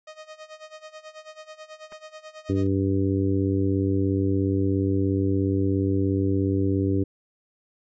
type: tone with tremolo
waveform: sawtooth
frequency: 622.3 Hz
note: D#5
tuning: in tune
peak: -34 dBFS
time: 0.07-2.67 s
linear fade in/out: 5 ms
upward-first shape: sine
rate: 9.2 Hz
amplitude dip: 85%
type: clicks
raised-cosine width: 0.5 ms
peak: -32 dBFS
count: 2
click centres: 1.921 / 1.926 s
type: harmonic tone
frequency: 97 Hz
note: G2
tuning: 18 cents flat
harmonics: 1 / 2 / 3 / 4 / 5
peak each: -24 / -31 / -24 / -28 / -34 dBFS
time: 2.49-7.04 s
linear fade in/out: 10 ms
effects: resampled to 16000 Hz